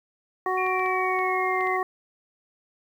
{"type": "harmonic tone", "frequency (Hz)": 371.8, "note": "F#4", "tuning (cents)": 8, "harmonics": [1, 2, 3, 5], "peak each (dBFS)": [-28, -28, -27, -33], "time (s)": [0.46, 1.83], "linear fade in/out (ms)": 2}
{"type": "exponential sweep", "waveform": "sine", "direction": "down", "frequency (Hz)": [2405, 2046], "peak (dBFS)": -29, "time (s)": [0.57, 1.77], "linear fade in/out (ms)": 10}
{"type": "clicks", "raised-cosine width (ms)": 0.3, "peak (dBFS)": -27, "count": 6, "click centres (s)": [0.665, 0.795, 0.861, 1.19, 1.609, 1.671]}
{"effects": ["9-bit"]}